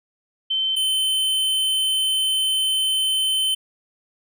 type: tone pair in turn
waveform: sine / square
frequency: 3088 / 3070 Hz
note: G7 / G7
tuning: -27 / -37 cents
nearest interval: unison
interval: 10 cents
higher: first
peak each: -19 dBFS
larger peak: neither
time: 0.5-0.76 / 0.76-3.55 s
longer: second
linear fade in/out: 10 ms
effects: none